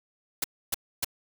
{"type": "noise bursts", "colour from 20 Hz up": "white", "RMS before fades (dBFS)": -27, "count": 3, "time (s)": [0.42, 1.046], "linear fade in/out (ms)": 5, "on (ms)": 22, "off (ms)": 280, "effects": []}